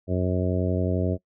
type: harmonic tone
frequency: 91.3 Hz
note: F#2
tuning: 23 cents flat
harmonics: 1 / 2 / 3 / 4 / 5 / 6 / 7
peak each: -25 / -28 / -30 / -31 / -32 / -33 / -33 dBFS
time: 0.07-1.18 s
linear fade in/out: 50 ms
effects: noise-tail reverb RT60 0.1 s tail -22 dB re dry